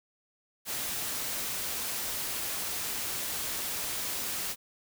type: noise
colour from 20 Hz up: white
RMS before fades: -34 dBFS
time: 0.65-4.56 s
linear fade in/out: 50 ms
effects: none